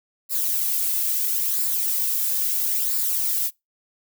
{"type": "noise with flanger", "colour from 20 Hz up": "violet", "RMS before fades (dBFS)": -23, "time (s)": [0.29, 3.51], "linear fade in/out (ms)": 50, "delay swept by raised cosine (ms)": [0.32, 2.12], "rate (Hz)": 0.75, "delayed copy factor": -0.5, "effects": ["noise-tail reverb RT60 0.2 s tail -25 dB re dry"]}